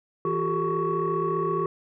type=tone cluster; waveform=sine; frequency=164.2 / 360 / 394.9 / 443.2 / 1118 Hz; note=E3 / F#4 / G4 / A4 / C#6; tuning=-6 / -47 / +13 / +13 / +14 cents; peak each=-31 / -29 / -27 / -32 / -27 dBFS; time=0.25-1.66 s; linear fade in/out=2 ms; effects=tanh soft clip ceiling -16 dBFS